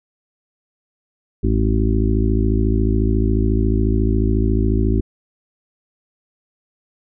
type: harmonic tone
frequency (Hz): 54.1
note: A1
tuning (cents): -29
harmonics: 1 / 2 / 4 / 5 / 6 / 7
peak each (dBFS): -17 / -20 / -23 / -24 / -25 / -25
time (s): 1.43-5.01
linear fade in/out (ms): 10
effects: none